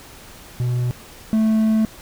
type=tone pair in turn; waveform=triangle; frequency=123.1 / 219.3 Hz; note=B2 / A3; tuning=-5 / -6 cents; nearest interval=minor seventh; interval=999 cents; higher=second; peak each=-16 / -12 dBFS; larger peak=second; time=0.6-0.91 / 1.33-1.85 s; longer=second; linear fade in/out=0 ms; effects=pink hiss -42 dBFS RMS until 2.01 s